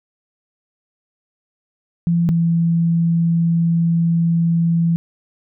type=tone pair in turn; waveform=sine; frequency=170 / 167.56 Hz; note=F3 / E3; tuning=-46 / +29 cents; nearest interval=unison; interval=25 cents; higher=first; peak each=-13 dBFS; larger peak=neither; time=2.07-2.29 / 2.29-4.96 s; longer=second; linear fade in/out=0 ms; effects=none